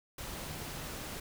sine tone in noise, 153.2 Hz, D#3, 27 cents flat, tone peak -48 dBFS, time 0.46-0.86 s, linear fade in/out 5 ms, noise pink, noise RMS -42 dBFS, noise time 0.18-1.2 s, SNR -9 dB, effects none

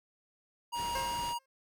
square tone, 949 Hz, A#5, 31 cents sharp, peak -34 dBFS, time 0.72-1.39 s, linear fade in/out 20 ms
pink low-pass noise, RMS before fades -44 dBFS, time 0.74-1.35 s, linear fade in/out 50 ms, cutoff 11000 Hz, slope 48 dB/octave
15% pulse tone with exponential decay, 533 Hz, C5, 32 cents sharp, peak -28 dBFS, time 0.95-1.46 s, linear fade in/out 5 ms, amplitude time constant 110 ms
effects none

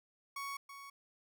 30% pulse tone with echo, 1114 Hz, C#6, 8 cents sharp, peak -37 dBFS, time 0.36-0.57 s, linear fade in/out 5 ms, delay 330 ms, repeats 1, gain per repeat -9 dB, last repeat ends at 0.9 s, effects none

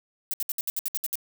violet noise bursts, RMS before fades -28 dBFS, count 10, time 0.31-1.155 s, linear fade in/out 0 ms, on 26 ms, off 65 ms, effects none

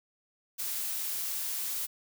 blue noise, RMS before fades -34 dBFS, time 0.58-1.87 s, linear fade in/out 20 ms, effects none

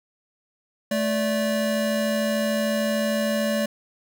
square tone pair together, 217.8 / 580 Hz, A3 / D5, -17 / -22 cents, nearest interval octave + perfect fourth, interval 1695 cents, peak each -25 dBFS, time 0.91-3.66 s, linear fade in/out 5 ms, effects none

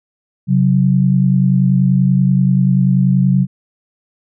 sine tone pair together, 134.61 / 185 Hz, C3 / F#3, +50 / 0 cents, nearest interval tritone, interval 550 cents, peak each -12 dBFS, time 0.47-3.47 s, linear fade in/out 50 ms, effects none

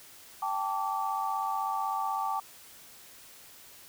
sine chord, G suspended second, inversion none, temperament equal with one note detuned, 784 / 880 / 1157.1 Hz, G5 / A5 / D6, 0 / 0 / -26 cents, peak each -33 dBFS, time 0.42-2.4 s, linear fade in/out 5 ms, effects white hiss -52 dBFS RMS until 3.88 s

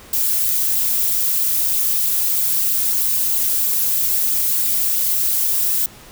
violet noise with flanger, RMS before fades -18 dBFS, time 0.13-5.86 s, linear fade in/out 2 ms, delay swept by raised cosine 0.23 to 5.43 ms, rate 3.1 Hz, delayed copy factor +0.65, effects pink hiss -42 dBFS RMS until 6.11 s

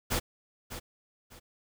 pink noise with echo, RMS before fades -29 dBFS, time 0.1-0.2 s, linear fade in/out 20 ms, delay 600 ms, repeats 2, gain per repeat -11 dB, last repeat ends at 1.4 s, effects none

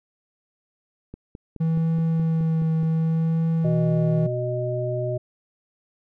click train, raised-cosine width 3 ms, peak -24 dBFS, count 9, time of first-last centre 1.14-2.831 s, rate 4.73 Hz
triangle tone with vibrato, 162.1 Hz, E3, 29 cents flat, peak -17 dBFS, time 1.6-4.27 s, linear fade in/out 10 ms, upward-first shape triangle, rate 0.66 Hz, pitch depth 17 cents each way
harmonic tone, 123.47 Hz, B2, in tune, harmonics 1 / 3 / 5, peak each -26 / -30 / -27 dBFS, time 3.64-5.18 s, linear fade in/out 10 ms
effects none

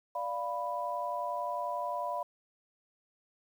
sine chord, B diminished, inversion first, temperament equal, 587.3 / 698.5 / 987.8 Hz, D5 / F5 / B5, 0 / 0 / 0 cents, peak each -38 / -37 / -35 dBFS, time 0.15-2.23 s, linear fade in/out 5 ms, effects 10-bit

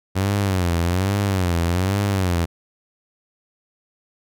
sawtooth tone with vibrato, 92.5 Hz, F#2, in tune, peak -14 dBFS, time 0.15-2.46 s, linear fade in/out 20 ms, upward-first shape sine, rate 1.2 Hz, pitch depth 160 cents each way, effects none

